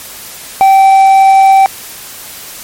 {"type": "tone with hard clipping", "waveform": "sine", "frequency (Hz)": 775, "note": "G5", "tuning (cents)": -20, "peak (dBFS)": -3, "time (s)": [0.61, 1.66], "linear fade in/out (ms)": 0, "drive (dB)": 3, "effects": ["white hiss -28 dBFS RMS until 2.63 s", "MP3 64 kbps"]}